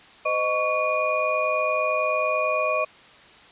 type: tone cluster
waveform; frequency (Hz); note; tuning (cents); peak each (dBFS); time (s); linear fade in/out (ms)
sine; 511 / 620 / 1120 / 2448; C5 / D#5 / C#6 / D#7; -41 / -6 / +18 / -29; -30 / -24 / -26 / -27; 0.25-2.85; 10
effects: white hiss -49 dBFS RMS until 3.51 s + resampled to 8000 Hz